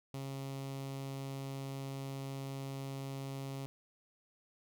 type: tone with notch filter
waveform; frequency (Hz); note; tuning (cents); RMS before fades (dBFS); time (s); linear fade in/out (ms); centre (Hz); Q
sawtooth; 136.2; C#3; -30; -42; 0.14-3.66; 0; 1600; 1.8
effects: none